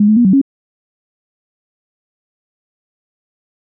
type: tone with pitch steps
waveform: sine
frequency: 207 / 214.9 / 240.5 / 189.9 / 274.1 Hz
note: G#3 / A3 / B3 / F#3 / C#4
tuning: -5 / -41 / -46 / +45 / -19 cents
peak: -6 dBFS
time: 0-0.415 s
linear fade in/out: 5 ms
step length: 83 ms
effects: none